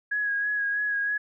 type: tone with vibrato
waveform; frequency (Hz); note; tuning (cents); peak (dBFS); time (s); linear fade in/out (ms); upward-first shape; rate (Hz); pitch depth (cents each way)
sine; 1661.2; G#6; 0; -24; 0.11-1.18; 10; sine; 3.1; 25
effects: none